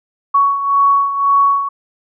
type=beating tone pair; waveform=sine; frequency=1117 / 1118.9 Hz; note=C#6 / C#6; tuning=+13 / +16 cents; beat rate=1.9 Hz; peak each=-11 / -17 dBFS; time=0.34-1.69 s; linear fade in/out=10 ms; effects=none